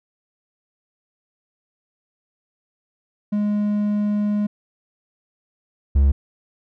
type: tone pair in turn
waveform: triangle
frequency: 207.7 / 69.31 Hz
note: G#3 / C#2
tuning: 0 / 0 cents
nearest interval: octave + perfect fifth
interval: 1900 cents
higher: first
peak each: -16 / -10 dBFS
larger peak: second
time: 3.32-4.47 / 5.95-6.12 s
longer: first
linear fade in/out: 10 ms
effects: none